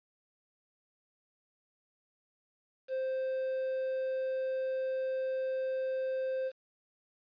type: tone with quantisation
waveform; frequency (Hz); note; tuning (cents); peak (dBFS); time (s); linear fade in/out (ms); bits
triangle; 523.3; C5; 0; -29; 2.88-6.52; 50; 9
effects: resampled to 11025 Hz